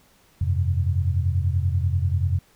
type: chord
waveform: sine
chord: F suspended second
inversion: none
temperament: equal with one note detuned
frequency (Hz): 87.66 / 98 / 130.81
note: F2 / G2 / C3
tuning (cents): +7 / 0 / 0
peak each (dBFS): -21 / -25 / -27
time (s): 0.41-2.39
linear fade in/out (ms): 5
effects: pink hiss -58 dBFS RMS until 2.55 s